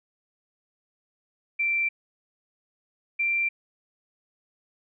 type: tone pair in turn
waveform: sine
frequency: 2349 / 2360 Hz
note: D7 / D7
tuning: 0 / +8 cents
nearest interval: unison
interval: 8 cents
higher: second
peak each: -22 dBFS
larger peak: neither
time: 1.59-1.89 / 3.19-3.49 s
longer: neither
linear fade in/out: 10 ms
effects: none